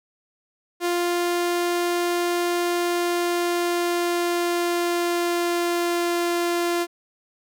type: tone with pitch glide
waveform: sawtooth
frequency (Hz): 349.2 to 345.8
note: F4 to F4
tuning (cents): 0 to -17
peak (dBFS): -17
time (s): 0.8-6.87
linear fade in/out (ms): 50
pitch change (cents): -17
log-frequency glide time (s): 2.65-6.16
effects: none